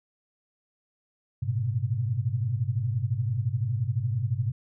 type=tone cluster; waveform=sine; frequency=102.6 / 116.7 / 128.4 Hz; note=G#2 / A#2 / C3; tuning=-21 / +2 / -32 cents; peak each=-29 dBFS; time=1.42-4.52 s; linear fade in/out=10 ms; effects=none